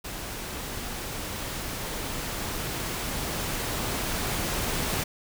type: noise with level ramp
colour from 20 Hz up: pink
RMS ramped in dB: -36 to -28 dBFS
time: 0.04-5.04 s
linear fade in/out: 10 ms
effects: none